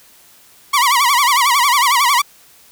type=tone with vibrato; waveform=sawtooth; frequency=1048 Hz; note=C6; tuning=2 cents sharp; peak=-7 dBFS; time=0.73-2.22 s; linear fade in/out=10 ms; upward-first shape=sine; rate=11 Hz; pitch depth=180 cents each way; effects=white hiss -47 dBFS RMS until 2.71 s